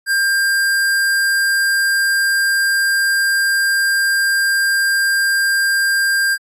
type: tone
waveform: square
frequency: 1596 Hz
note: G6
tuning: 31 cents sharp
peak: -14 dBFS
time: 0.06-6.38 s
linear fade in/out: 50 ms
effects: AAC 64 kbps